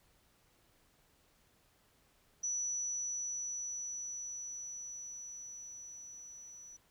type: tone with level ramp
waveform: sine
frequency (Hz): 5920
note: F#8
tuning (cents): 0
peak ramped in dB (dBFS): -33 to -50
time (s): 2.43-6.77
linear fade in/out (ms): 10
effects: pink hiss -70 dBFS RMS until 6.9 s